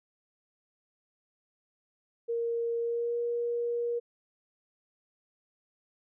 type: tone with pitch glide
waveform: sine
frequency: 466.2 to 474.3 Hz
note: A#4 to A#4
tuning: 0 to +30 cents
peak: -28 dBFS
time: 2.28-4 s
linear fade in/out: 20 ms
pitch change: +30 cents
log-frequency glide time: 2.79-3.18 s
effects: none